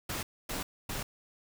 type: noise bursts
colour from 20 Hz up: pink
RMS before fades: -36 dBFS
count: 3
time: 0.09-1.03 s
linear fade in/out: 5 ms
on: 140 ms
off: 260 ms
effects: none